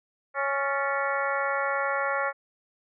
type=harmonic tone with a mistuned harmonic; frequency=277.2 Hz; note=C#4; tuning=in tune; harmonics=2 / 3 / 4 / 5 / 6 / 7 / 8; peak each=-30 / -33 / -32 / -30 / -34 / -36 / -38 dBFS; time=0.34-2.33 s; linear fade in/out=50 ms; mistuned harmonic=6; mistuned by=+88 cents; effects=none